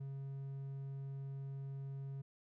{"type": "tone", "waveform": "triangle", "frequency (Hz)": 136.9, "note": "C#3", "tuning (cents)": -21, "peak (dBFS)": -40, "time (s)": [0, 2.22], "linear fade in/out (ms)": 10, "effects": []}